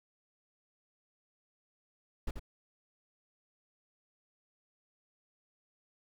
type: noise with echo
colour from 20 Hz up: brown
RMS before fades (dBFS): -33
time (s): 2.27-2.31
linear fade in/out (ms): 5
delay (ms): 85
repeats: 1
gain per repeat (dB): -6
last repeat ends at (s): 2.395
effects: none